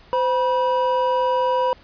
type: tone pair together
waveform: triangle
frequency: 514.9 / 972 Hz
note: C5 / B5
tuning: -28 / -28 cents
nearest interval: major seventh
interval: 1100 cents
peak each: -18 / -18 dBFS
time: 0.13-1.73 s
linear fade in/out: 0 ms
effects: pink hiss -50 dBFS RMS until 1.83 s + resampled to 11025 Hz

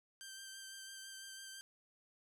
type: tone with vibrato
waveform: 10% pulse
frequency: 1568 Hz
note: G6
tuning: in tune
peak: -40 dBFS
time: 0.21-1.61 s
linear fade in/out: 0 ms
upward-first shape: sine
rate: 6 Hz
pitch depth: 17 cents each way
effects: none

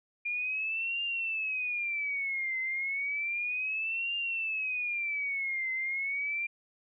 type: tone with vibrato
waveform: sine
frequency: 2402 Hz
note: D7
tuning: 38 cents sharp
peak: -30 dBFS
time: 0.25-6.47 s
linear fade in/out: 10 ms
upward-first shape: triangle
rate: 0.32 Hz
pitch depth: 270 cents each way
effects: none

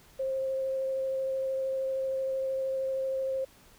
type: tone with vibrato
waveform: sine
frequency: 531 Hz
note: C5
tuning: 25 cents sharp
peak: -28 dBFS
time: 0.19-3.45 s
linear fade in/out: 10 ms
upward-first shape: sine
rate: 13 Hz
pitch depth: 9 cents each way
effects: pink hiss -58 dBFS RMS until 3.78 s

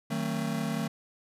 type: chord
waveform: square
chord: D# diminished seventh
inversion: none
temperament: just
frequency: 155.56 / 186.68 / 224 / 268.8 Hz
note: D#3 / F#3 / A3 / C4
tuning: 0 / +16 / +31 / +47 cents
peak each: -35 / -37 / -33 / -39 dBFS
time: 0.1-0.88 s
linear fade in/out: 10 ms
effects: resampled to 32000 Hz

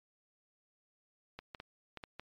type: clicks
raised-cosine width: 0.3 ms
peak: -28 dBFS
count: 6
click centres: 1.39 / 1.548 / 1.601 / 1.973 / 2.038 / 2.196 s
effects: MP3 64 kbps

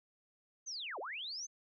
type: linear two-way sweep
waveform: sine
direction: down then up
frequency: 6440 to 343 to 6390 Hz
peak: -40 dBFS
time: 0.66-1.47 s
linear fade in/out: 20 ms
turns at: 0.99 s
effects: none

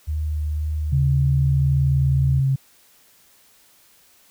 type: tone with vibrato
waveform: sine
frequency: 76.2 Hz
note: D#2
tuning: 36 cents flat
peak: -21 dBFS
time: 0.07-2.41 s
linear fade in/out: 20 ms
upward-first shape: sine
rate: 1.9 Hz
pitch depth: 13 cents each way
type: tone with pitch glide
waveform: sine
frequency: 137.2 to 134.45 Hz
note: C#3 to C3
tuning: -17 to +47 cents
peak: -16 dBFS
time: 0.92-2.56 s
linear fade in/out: 10 ms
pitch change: -36 cents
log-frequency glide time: 1.71-2.19 s
effects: white hiss -55 dBFS RMS until 4.3 s

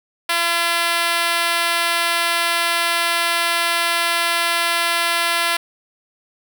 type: tone with high-pass filter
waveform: 5% pulse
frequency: 340 Hz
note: F4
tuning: 46 cents flat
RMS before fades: -19 dBFS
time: 0.29-5.57 s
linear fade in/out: 5 ms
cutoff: 710 Hz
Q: 0.9
effects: none

